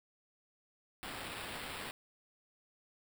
white noise with sample-and-hold, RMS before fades -44 dBFS, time 1.03-1.91 s, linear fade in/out 0 ms, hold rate 6300 Hz, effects none

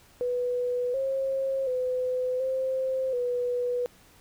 sine tone with pitch steps, 492.9 / 537 / 506 / 524 / 490.4 Hz, B4 / C5 / B4 / C5 / B4, -3 / +45 / +42 / +2 / -12 cents, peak -25 dBFS, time 0.21-3.86 s, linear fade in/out 0 ms, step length 730 ms, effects pink hiss -57 dBFS RMS until 4.2 s

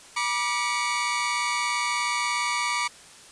sawtooth tone cluster, 967 / 1179 / 2241 Hz, B5 / D6 / C#7, -37 / +6 / +18 cents, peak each -25 dBFS, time 0.16-2.88 s, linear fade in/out 10 ms, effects white hiss -48 dBFS RMS until 3.31 s + resampled to 22050 Hz

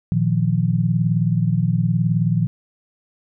sine chord, Bb suspended fourth, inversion none, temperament equal, 116.54 / 155.56 / 174.61 Hz, Bb2 / Eb3 / F3, 0 / 0 / 0 cents, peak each -20 dBFS, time 0.12-2.47 s, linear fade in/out 0 ms, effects none

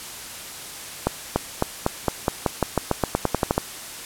accelerating click train, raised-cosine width 1 ms, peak -4 dBFS, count 17, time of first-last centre 1.07-3.58 s, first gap 290 ms, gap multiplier 0.91, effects white hiss -36 dBFS RMS until 4.05 s + low-pass 12000 Hz 12 dB/octave

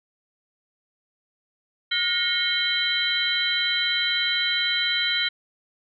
sine tone cluster, 1434 / 1864 / 2183 / 3144 / 3967 Hz, F6 / A#6 / C#7 / G7 / B7, +45 / -1 / -27 / +4 / +7 cents, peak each -29 / -31 / -29 / -25 / -26 dBFS, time 1.91-5.29 s, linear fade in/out 10 ms, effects none

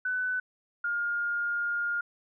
sine tone pair in turn, 1500 / 1415.8 Hz, F#6 / F6, +23 / +23 cents, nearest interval minor second, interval 100 cents, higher first, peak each -27 dBFS, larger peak neither, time 0.05-0.4 / 0.84-2.01 s, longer second, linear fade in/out 5 ms, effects none

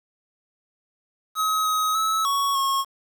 square tone with pitch steps, 1274 / 1266 / 1298 / 1114 / 1089 Hz, D#6 / D#6 / E6 / C#6 / C#6, +41 / +30 / -27 / +8 / -31 cents, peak -21 dBFS, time 1.35-2.85 s, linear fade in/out 50 ms, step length 300 ms, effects 8-bit

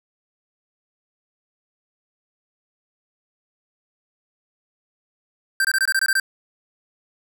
square tone bursts, 1568 Hz, G6, in tune, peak -17 dBFS, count 9, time 5.6-6.199 s, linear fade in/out 2 ms, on 47 ms, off 22 ms, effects none

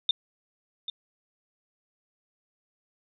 sine tone with echo, 3617 Hz, A7, 47 cents sharp, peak -19 dBFS, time 0.09-0.11 s, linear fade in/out 2 ms, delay 790 ms, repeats 1, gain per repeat -12 dB, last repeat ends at 0.9 s, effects none

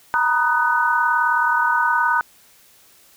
sine tone cluster, 933 / 972 / 1244 / 1497 Hz, A#5 / B5 / D#6 / F#6, +1 / -28 / -1 / +20 cents, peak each -21 / -23 / -22 / -19 dBFS, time 0.14-2.21 s, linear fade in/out 0 ms, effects white hiss -52 dBFS RMS until 3.16 s

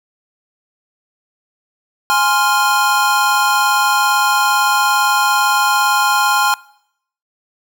square chord, F minor, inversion first, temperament equal, 830.6 / 1046.5 / 1396.9 Hz, Ab5 / C6 / F6, 0 / 0 / 0 cents, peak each -17 dBFS, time 2.1-6.54 s, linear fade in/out 0 ms, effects noise-tail reverb RT60 0.7 s tail -22 dB re dry

